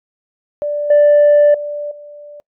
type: tone with level steps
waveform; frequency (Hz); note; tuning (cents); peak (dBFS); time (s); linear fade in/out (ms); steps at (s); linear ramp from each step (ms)
sine; 587.3; D5; 0; -16 / -4 / -20 / -32; 0.62-2.4; 0; 0.9 / 1.54 / 1.91; 5
effects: noise-tail reverb RT60 0.1 s tail -25 dB re dry + tanh soft clip ceiling -4 dBFS